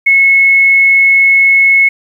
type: tone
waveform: sine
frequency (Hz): 2188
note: C#7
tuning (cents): -23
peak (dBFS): -4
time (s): 0.06-1.89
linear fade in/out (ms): 10
effects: 7-bit